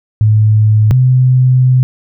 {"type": "tone pair in turn", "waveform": "sine", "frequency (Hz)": [107.6, 127.96], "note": ["A2", "C3"], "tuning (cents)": [-38, -38], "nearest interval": "minor third", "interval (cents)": 300, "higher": "second", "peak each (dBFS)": -5, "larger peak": "neither", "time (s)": [[0.21, 0.91], [0.91, 1.83]], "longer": "second", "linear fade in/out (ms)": 0, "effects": []}